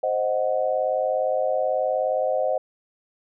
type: chord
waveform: sine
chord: C diminished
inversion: none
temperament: equal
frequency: 523.3 / 622.3 / 740 Hz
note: C5 / Eb5 / Gb5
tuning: 0 / 0 / 0 cents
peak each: -24 / -24 / -27 dBFS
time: 0.03-2.58 s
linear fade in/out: 5 ms
effects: none